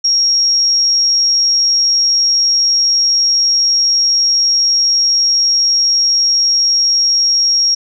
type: tone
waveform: sine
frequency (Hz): 5588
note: F8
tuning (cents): 0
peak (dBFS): -9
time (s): 0.04-7.75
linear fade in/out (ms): 10
effects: none